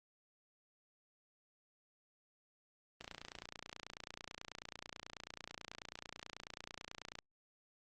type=click train; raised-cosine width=0.2 ms; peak=-28 dBFS; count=123; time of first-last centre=3.01-7.188 s; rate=29.2 Hz; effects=Opus 24 kbps